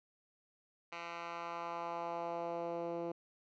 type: tone with band-pass filter sweep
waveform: 10% pulse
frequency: 170 Hz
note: F3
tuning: 46 cents flat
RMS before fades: -41 dBFS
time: 0.92-3.12 s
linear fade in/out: 5 ms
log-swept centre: 1900 to 400 Hz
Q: 1.5
effects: resampled to 16000 Hz